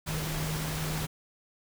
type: tone in noise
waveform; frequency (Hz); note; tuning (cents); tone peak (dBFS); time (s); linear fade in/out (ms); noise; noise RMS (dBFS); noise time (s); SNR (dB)
sine; 155.56; D#3; 0; -33; 0.06-1.07; 20; pink; -35; 0.06-1.07; -1
effects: none